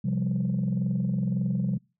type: chord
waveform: sine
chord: C suspended fourth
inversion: none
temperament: just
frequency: 130.81 / 174.42 / 196.22 Hz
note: C3 / F3 / G3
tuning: 0 / -2 / +2 cents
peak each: -27 dBFS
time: 0.04-1.78 s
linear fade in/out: 10 ms
effects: noise-tail reverb RT60 0.3 s tail -25 dB re dry + tanh soft clip ceiling -19 dBFS